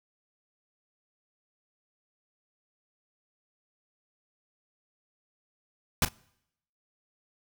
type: noise with echo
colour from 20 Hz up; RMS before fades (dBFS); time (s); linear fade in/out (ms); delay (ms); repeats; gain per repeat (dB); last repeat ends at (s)
pink; -23; 6.02-6.05; 2; 37; 1; -14; 6.087
effects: noise-tail reverb RT60 0.8 s tail -26 dB re dry